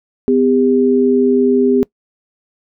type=tone pair together; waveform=sine; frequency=252.9 / 401.4 Hz; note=B3 / G4; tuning=+41 / +41 cents; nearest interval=minor sixth; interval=800 cents; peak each=-12 dBFS; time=0.28-1.83 s; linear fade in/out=0 ms; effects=noise-tail reverb RT60 0.1 s tail -23 dB re dry